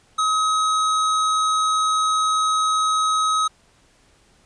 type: tone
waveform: square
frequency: 1271 Hz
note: D#6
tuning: 36 cents sharp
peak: -18 dBFS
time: 0.18-3.48 s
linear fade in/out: 10 ms
effects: pink hiss -57 dBFS RMS until 4.45 s + resampled to 22050 Hz